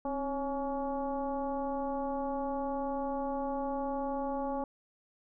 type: tone with frequency modulation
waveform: sine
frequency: 554.4 Hz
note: C#5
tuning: in tune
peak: -31 dBFS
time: 0.05-4.64 s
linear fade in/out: 2 ms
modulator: 287 Hz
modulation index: 1.4
effects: none